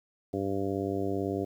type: harmonic tone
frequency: 98 Hz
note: G2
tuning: in tune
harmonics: 1 / 2 / 3 / 4 / 5 / 6 / 7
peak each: -37 / -38 / -33 / -33 / -38 / -41 / -39 dBFS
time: 0.33-1.45 s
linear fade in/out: 10 ms
effects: 10-bit